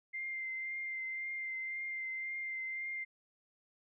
sine tone with vibrato, 2093 Hz, C7, in tune, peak -37 dBFS, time 0.13-3.05 s, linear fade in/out 20 ms, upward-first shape triangle, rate 1.9 Hz, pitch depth 20 cents each way, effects none

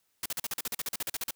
white noise bursts, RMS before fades -33 dBFS, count 16, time 0.23-1.308 s, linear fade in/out 2 ms, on 28 ms, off 42 ms, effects white hiss -74 dBFS RMS until 1.35 s

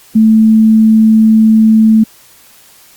sine tone, 220 Hz, A3, in tune, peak -3 dBFS, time 0.15-2.04 s, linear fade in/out 10 ms, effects white hiss -42 dBFS RMS until 2.96 s + Opus 48 kbps

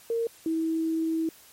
sine tone pair in turn, 461.1 / 323.5 Hz, A#4 / E4, -19 / -32 cents, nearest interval tritone, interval 613 cents, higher first, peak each -24 dBFS, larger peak neither, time 0.1-0.27 / 0.46-1.29 s, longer second, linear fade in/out 2 ms, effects white hiss -53 dBFS RMS until 1.52 s + MP3 64 kbps

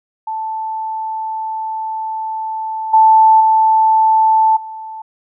sine tone with level steps, 880 Hz, A5, in tune, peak -19 / -5 / -8 / -26 dBFS, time 0.27-5.02 s, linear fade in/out 5 ms, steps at 2.93 / 3.4 / 4.56 s, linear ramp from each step 10 ms, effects none

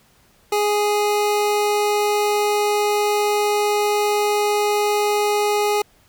25% pulse tone, 415.3 Hz, G#4, in tune, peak -13 dBFS, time 0.52-5.82 s, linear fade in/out 5 ms, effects pink hiss -56 dBFS RMS until 6.08 s

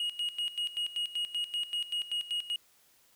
triangle tone with tremolo, 2882 Hz, F#7, 46 cents flat, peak -28 dBFS, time 0-2.56 s, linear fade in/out 2 ms, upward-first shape square, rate 5.2 Hz, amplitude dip 80%, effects white hiss -65 dBFS RMS until 3.15 s

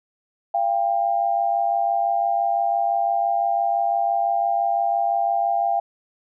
sine tone pair together, 689.1 / 795 Hz, F5 / G5, -23 / +24 cents, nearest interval major second, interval 247 cents, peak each -21 dBFS, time 0.54-5.8 s, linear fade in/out 5 ms, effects none

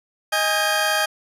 20% pulse tone cluster, 626 / 824 / 1591 Hz, D#5 / G#5 / G6, +10 / -14 / +25 cents, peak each -18 dBFS, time 0.32-1.06 s, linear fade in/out 10 ms, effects resampled to 32000 Hz

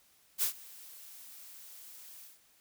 blue noise with ADSR envelope, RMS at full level -28 dBFS, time 0.38-2.4 s, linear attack 46 ms, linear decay 100 ms, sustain -23 dB, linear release 170 ms, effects white hiss -66 dBFS RMS until 2.6 s

